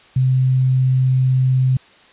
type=tone with quantisation; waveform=sine; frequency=129.7 Hz; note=C3; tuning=15 cents flat; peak=-12 dBFS; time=0.16-1.77 s; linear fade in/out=5 ms; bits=7; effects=white hiss -48 dBFS RMS until 2.12 s + resampled to 8000 Hz